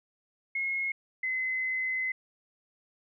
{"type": "tone pair in turn", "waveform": "sine", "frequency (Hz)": [2163, 2042], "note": ["C#7", "C7"], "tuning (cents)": [-43, -43], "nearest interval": "minor second", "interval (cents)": 100, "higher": "first", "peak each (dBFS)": -28, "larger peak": "neither", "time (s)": [[0.55, 0.92], [1.23, 2.12]], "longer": "second", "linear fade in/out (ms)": 5, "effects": []}